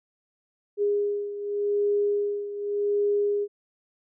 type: beating tone pair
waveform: sine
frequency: 409.3 / 410.16 Hz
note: G#4 / G#4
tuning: -25 / -22 cents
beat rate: 0.86 Hz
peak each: -24 / -29 dBFS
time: 0.77-3.48 s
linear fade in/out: 50 ms
effects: none